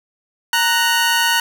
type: tone pair together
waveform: 20% pulse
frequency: 929 / 1480.7 Hz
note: A#5 / F#6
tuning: -6 / +1 cents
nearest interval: minor sixth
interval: 807 cents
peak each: -12 / -12 dBFS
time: 0.53-1.4 s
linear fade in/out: 2 ms
effects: none